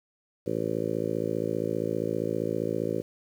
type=harmonic tone; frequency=55.1 Hz; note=A1; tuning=3 cents sharp; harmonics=2 / 3 / 4 / 5 / 6 / 7 / 8 / 9 / 10; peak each=-38 / -36 / -37 / -37 / -34 / -33 / -35 / -33 / -38 dBFS; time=0.46-3.02 s; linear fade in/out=10 ms; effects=9-bit